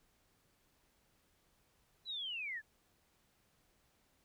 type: linear sweep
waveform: sine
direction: down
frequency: 4028 to 1658 Hz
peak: -39 dBFS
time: 2.05-2.62 s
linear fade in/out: 50 ms
effects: pink hiss -74 dBFS RMS until 4.24 s

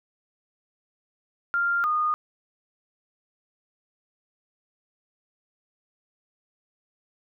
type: tone pair in turn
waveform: sine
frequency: 1394 / 1226.9 Hz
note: F6 / D#6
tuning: -4 / -25 cents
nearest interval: major second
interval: 221 cents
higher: first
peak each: -21 dBFS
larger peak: neither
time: 1.54-1.84 / 1.84-2.14 s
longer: neither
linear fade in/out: 0 ms
effects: none

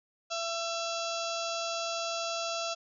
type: harmonic tone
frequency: 671 Hz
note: E5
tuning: 31 cents sharp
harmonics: 1 / 2 / 4 / 5 / 6 / 7 / 8 / 9 / 10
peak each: -35 / -38 / -41 / -42 / -43 / -43 / -44 / -45 / -45 dBFS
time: 0.3-2.75 s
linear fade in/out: 20 ms
effects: none

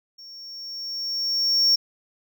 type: tone with level ramp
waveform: triangle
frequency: 5500 Hz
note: F8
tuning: 27 cents flat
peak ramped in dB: -40 to -13 dBFS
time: 0.18-1.76 s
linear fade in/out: 10 ms
effects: none

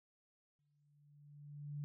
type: tone with exponential growth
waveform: sine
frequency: 145.8 Hz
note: D3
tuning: 12 cents flat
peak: -39 dBFS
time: 0.59-1.84 s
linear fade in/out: 0 ms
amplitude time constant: 270 ms
effects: none

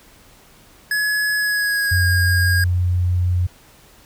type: tone with pitch glide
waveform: square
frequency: 1693 to 1630.6 Hz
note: G#6 to G#6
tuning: +33 to -32 cents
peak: -18 dBFS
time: 0.91-2.64 s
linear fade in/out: 2 ms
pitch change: -65 cents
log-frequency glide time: 1.36-2.06 s
type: tone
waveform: sine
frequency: 89.4 Hz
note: F2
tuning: 41 cents sharp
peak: -15 dBFS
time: 1.91-3.47 s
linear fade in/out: 10 ms
effects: pink hiss -49 dBFS RMS until 4.05 s

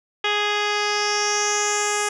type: tone with low-pass filter sweep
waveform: 10% pulse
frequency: 415.3 Hz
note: G#4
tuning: in tune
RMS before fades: -22 dBFS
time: 0.24-2.09 s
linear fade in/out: 5 ms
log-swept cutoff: 3500 to 8400 Hz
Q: 4.4
effects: none

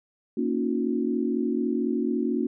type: chord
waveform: sine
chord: D# minor seventh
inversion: second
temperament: equal with one note detuned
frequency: 233.1 / 277.2 / 311.1 / 361.1 Hz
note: A#3 / C#4 / D#4 / F#4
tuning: 0 / 0 / 0 / -42 cents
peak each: -27 / -28 / -32 / -29 dBFS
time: 0.37-2.47 s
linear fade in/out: 5 ms
effects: none

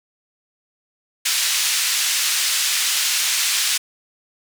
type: band-pass noise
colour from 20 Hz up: white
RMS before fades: -20 dBFS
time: 1.25-3.78 s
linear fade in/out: 10 ms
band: 2000 to 7500 Hz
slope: 12 dB/octave
effects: none

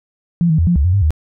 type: tone with pitch steps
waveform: sine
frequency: 171 / 158.1 / 83.5 / 173.9 / 70.5 / 90.1 / 99.6 / 77.3 Hz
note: F3 / D#3 / E2 / F3 / C#2 / F#2 / G2 / D#2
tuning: -36 / +28 / +23 / -7 / +30 / -45 / +28 / -11 cents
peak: -10 dBFS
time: 0.41-1.106 s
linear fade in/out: 0 ms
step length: 87 ms
effects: none

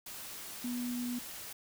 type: tone in noise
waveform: sine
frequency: 244.3 Hz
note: B3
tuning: 19 cents flat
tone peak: -34 dBFS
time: 0.64-1.19 s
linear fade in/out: 5 ms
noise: white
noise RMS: -45 dBFS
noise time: 0.06-1.53 s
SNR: +8 dB
effects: none

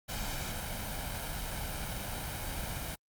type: noise with comb filter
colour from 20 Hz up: pink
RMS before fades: -37 dBFS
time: 0.08-2.96 s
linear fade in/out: 20 ms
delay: 1.3 ms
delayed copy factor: +0.55
effects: Opus 48 kbps

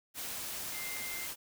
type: tone in noise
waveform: sine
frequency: 2093 Hz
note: C7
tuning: in tune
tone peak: -42 dBFS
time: 0.72-1.29 s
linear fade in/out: 50 ms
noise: white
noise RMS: -40 dBFS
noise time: 0.14-1.36 s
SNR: -5 dB
effects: none

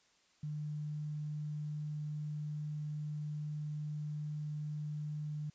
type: tone with quantisation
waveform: sine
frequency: 150.2 Hz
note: D3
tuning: 39 cents sharp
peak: -37 dBFS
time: 0.43-5.5 s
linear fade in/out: 5 ms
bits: 11
effects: white hiss -70 dBFS RMS until 5.54 s + resampled to 16000 Hz

